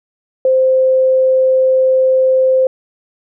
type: tone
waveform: sine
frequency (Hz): 521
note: C5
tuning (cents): -7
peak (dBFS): -8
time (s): 0.45-2.67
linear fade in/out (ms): 2
effects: none